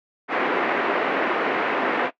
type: band-pass noise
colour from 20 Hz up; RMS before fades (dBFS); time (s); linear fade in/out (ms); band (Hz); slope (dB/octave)
pink; -23; 0.28-2.11; 50; 290 to 2300; 24
effects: noise-tail reverb RT60 0.1 s tail -17 dB re dry